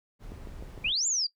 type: noise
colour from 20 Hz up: brown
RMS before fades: -43 dBFS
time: 0.19-0.94 s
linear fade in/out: 50 ms
type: click train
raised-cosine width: 2 ms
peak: -30 dBFS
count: 4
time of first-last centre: 0.32-0.777 s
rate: 6.56 Hz
type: exponential two-way sweep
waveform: sine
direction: up then down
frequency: 2320 to 7390 to 4594 Hz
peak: -25 dBFS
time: 0.84-1.27 s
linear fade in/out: 10 ms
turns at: 1.07 s
effects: noise-tail reverb RT60 0.1 s tail -19 dB re dry